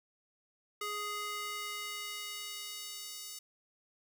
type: tone with high-pass filter sweep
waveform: square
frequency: 415.3 Hz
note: G#4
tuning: in tune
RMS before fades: -41 dBFS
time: 0.81-3.39 s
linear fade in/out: 5 ms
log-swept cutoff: 910 to 5300 Hz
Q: 1
effects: 11-bit